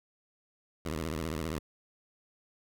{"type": "tone with vibrato", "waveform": "10% pulse", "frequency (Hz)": 79.4, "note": "D#2", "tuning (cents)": 36, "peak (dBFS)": -25, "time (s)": [0.85, 1.59], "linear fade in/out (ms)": 5, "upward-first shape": "triangle", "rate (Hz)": 15, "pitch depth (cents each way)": 190, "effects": []}